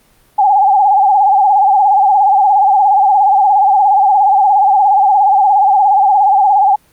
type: tone with vibrato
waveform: sine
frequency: 802 Hz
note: G5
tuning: 39 cents sharp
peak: -6 dBFS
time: 0.38-6.76 s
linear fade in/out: 10 ms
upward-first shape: sine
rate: 17 Hz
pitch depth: 96 cents each way
effects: pink hiss -51 dBFS RMS until 6.92 s + Opus 32 kbps